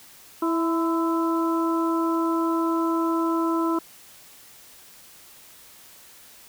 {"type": "harmonic tone with a mistuned harmonic", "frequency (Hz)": 329.6, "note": "E4", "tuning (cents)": 0, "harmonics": [1, 2, 3, 4], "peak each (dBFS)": [-22, -34, -28, -30], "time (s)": [0.42, 3.79], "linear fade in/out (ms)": 5, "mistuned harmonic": 3, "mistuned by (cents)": 41, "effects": ["white hiss -49 dBFS RMS until 6.48 s"]}